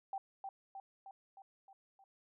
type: tone with echo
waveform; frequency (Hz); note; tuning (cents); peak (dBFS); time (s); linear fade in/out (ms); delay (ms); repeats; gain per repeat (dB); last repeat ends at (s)
sine; 780; G5; -9; -37; 0.13-0.18; 2; 310; 6; -4; 2.04
effects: none